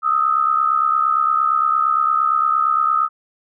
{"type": "tone pair together", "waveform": "sine", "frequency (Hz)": [1244.5, 1313.2], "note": ["D#6", "E6"], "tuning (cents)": [0, -7], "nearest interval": "minor second", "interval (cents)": 93, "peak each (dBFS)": [-16, -18], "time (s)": [0.02, 3.09], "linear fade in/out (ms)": 50, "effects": []}